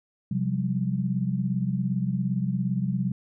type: chord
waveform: sine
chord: C suspended fourth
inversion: none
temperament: equal with one note detuned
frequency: 130.81 / 178.59 / 196 Hz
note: C3 / F3 / G3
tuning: 0 / +39 / 0 cents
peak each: -28 dBFS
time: 0.31-3.12 s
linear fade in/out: 5 ms
effects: none